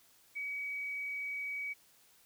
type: tone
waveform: sine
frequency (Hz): 2268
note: C#7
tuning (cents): +39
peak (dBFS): -36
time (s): 0.35-1.74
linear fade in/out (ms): 20
effects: white hiss -65 dBFS RMS until 2.25 s